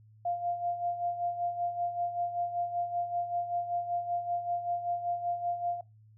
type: tone with tremolo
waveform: sine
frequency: 698.5 Hz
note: F5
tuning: in tune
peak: -27 dBFS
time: 0.25-5.81 s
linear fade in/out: 5 ms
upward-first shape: sine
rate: 5.2 Hz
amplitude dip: 65%
effects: noise-tail reverb RT60 0.2 s tail -21 dB re dry + added 108 Hz sine -55 dBFS peak until 6.17 s